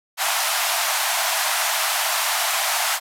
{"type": "band-pass noise", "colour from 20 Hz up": "pink", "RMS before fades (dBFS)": -22, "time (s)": [0.17, 3], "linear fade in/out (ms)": 50, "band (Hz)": [630, 15000], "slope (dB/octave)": 96, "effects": []}